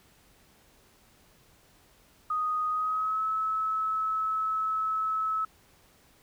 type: tone with pitch glide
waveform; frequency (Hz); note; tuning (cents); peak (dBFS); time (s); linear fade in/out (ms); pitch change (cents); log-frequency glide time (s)
sine; 1244.5 to 1297.3; D#6 to E6; 0 to -28; -26; 2.3-5.45; 5; +72; 2.7-3.24
effects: pink hiss -61 dBFS RMS until 6.22 s